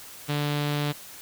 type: tone with low-pass filter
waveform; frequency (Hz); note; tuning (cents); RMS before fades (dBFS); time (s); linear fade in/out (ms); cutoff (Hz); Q
sawtooth; 146.6; D3; -3; -27; 0.28-0.93; 20; 3800; 2.4
effects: white hiss -44 dBFS RMS until 1.21 s